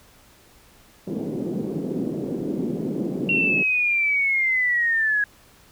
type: band-pass noise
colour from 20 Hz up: white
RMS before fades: -27 dBFS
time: 1.07-3.63 s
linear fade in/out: 5 ms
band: 170 to 360 Hz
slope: 24 dB/octave
type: linear sweep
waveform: sine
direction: down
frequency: 2748 to 1655 Hz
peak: -18 dBFS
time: 3.29-5.24 s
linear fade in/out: 2 ms
effects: pink hiss -53 dBFS RMS until 5.71 s